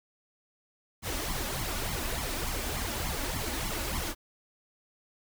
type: noise with flanger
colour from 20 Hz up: pink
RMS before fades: -33 dBFS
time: 1.02-4.15 s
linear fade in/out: 50 ms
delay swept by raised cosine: 0.92 to 3.52 ms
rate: 3.4 Hz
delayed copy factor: +0.8
effects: none